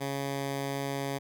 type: tone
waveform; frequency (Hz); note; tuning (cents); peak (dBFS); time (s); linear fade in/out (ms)
10% pulse; 138.59; C#3; 0; -23; 0-1.19; 20
effects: none